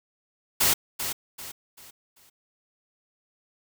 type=noise with echo; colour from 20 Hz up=white; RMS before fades=-21 dBFS; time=0.6-0.74 s; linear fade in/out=10 ms; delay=390 ms; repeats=4; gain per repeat=-9 dB; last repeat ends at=2.3 s; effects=none